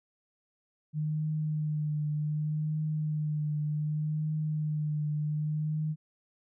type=tone with vibrato; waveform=sine; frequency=152.2 Hz; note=D#3; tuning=38 cents flat; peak=-28 dBFS; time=0.93-5.96 s; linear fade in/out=50 ms; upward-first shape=triangle; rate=0.66 Hz; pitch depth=30 cents each way; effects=none